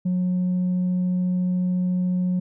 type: tone with tanh clipping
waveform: triangle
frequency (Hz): 181.4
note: F#3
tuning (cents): -34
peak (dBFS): -20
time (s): 0.05-2.4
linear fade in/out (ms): 10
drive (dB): 6
effects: none